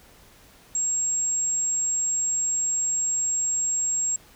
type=tone; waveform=sine; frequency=7560 Hz; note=A#8; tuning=23 cents sharp; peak=-22 dBFS; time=0.75-4.16 s; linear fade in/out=2 ms; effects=pink hiss -53 dBFS RMS until 4.35 s